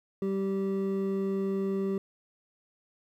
triangle tone pair together, 194.3 / 388.6 Hz, G3 / G4, -15 / -15 cents, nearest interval octave, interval 1200 cents, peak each -28 dBFS, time 0.22-1.98 s, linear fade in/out 2 ms, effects 11-bit

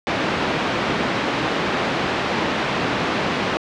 pink band-pass noise, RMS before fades -22 dBFS, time 0.07-3.57 s, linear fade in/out 0 ms, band 180 to 3100 Hz, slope 12 dB/octave, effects low-pass 6000 Hz 12 dB/octave

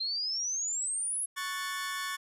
sine exponential sweep, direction up, 4112 to 10900 Hz, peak -30 dBFS, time 0-1.26 s, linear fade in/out 10 ms
sawtooth chord, F# minor, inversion second, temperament equal, 1108.7 / 1480 / 1760 Hz, C#6 / F#6 / A6, 0 / 0 / 0 cents, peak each -33 / -39 / -33 dBFS, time 1.36-2.17 s, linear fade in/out 20 ms
effects resampled to 32000 Hz

